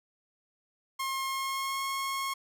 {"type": "tone with pitch glide", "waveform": "sawtooth", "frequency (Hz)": [1071, 1086.6], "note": ["C6", "C#6"], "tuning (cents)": [40, -35], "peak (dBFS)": -27, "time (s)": [0.99, 2.34], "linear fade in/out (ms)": 10, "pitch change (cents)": 25, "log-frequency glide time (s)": [1.24, 1.83], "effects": []}